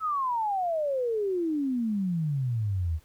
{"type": "exponential sweep", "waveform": "sine", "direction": "down", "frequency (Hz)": [1318.5, 75.8], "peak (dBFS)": -25, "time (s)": [0, 3], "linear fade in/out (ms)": 50, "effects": ["pink hiss -62 dBFS RMS until 3.04 s"]}